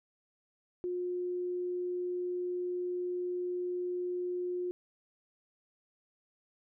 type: tone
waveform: sine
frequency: 358 Hz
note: F4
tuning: 43 cents sharp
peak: -32 dBFS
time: 0.84-4.71 s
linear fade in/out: 0 ms
effects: none